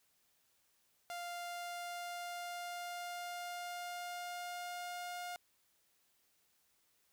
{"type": "tone with pitch glide", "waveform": "sawtooth", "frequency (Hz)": [698.5, 710.3], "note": ["F5", "F5"], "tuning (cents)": [0, 29], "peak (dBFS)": -38, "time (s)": [1.1, 5.36], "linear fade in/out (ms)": 0, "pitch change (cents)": 29, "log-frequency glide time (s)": [1.31, 5.25], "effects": ["white hiss -75 dBFS RMS until 7.12 s"]}